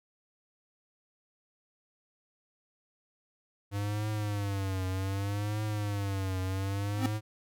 square tone with vibrato, 100 Hz, G2, 35 cents sharp, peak -31 dBFS, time 3.71-7.21 s, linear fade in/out 50 ms, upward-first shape triangle, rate 0.65 Hz, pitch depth 130 cents each way
square tone with exponential growth, 261 Hz, C4, 4 cents flat, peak -24 dBFS, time 6.92-7.06 s, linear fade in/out 2 ms, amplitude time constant 29 ms
effects none

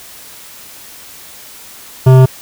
sine tone with hard clipping, 130 Hz, C3, 11 cents flat, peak -4 dBFS, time 2.06-2.26 s, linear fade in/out 10 ms, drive 14 dB, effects white hiss -35 dBFS RMS until 2.41 s

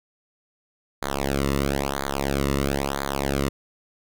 sawtooth tone with flanger, 69.3 Hz, C#2, in tune, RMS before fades -25 dBFS, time 1.02-3.49 s, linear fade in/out 5 ms, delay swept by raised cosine 0.36 to 1.28 ms, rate 1 Hz, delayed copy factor -1, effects none

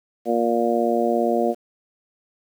harmonic tone, 117.5 Hz, A#2, 14 cents sharp, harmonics 2 / 3 / 4 / 5 / 6, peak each -24 / -24 / -24 / -24 / -24 dBFS, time 0.25-1.55 s, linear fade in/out 50 ms, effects 8-bit

